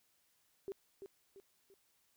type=tone with echo; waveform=sine; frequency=392 Hz; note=G4; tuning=in tune; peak=-39 dBFS; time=0.68-0.72 s; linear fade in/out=0 ms; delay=340 ms; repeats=3; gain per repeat=-7 dB; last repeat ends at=1.74 s; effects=white hiss -75 dBFS RMS until 2.16 s